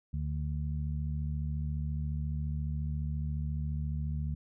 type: harmonic tone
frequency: 74.4 Hz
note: D2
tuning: 23 cents sharp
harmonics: 1 / 2 / 3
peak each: -33 / -35 / -44 dBFS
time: 0.13-4.35 s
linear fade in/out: 10 ms
effects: none